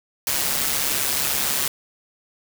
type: noise with amplitude modulation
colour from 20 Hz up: white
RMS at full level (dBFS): -20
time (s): 0.27-1.68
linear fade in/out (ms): 2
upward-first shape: sine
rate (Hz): 139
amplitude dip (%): 60
effects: none